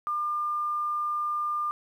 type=tone; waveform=sine; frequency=1200 Hz; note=D6; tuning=37 cents sharp; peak=-26 dBFS; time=0.07-1.71 s; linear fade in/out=0 ms; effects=10-bit